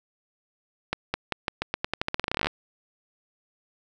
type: accelerating click train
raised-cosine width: 0.3 ms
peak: -9 dBFS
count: 23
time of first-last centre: 0.93-2.47 s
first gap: 210 ms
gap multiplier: 0.87
effects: none